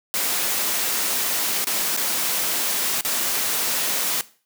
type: noise with dropouts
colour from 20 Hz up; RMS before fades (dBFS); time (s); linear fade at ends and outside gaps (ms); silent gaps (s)
white; -23; 0.14-4.21; 0; 1.644-1.67 / 1.965-1.974 / 3.009-3.049
effects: noise-tail reverb RT60 0.4 s tail -18 dB re dry + high-pass 200 Hz 12 dB/octave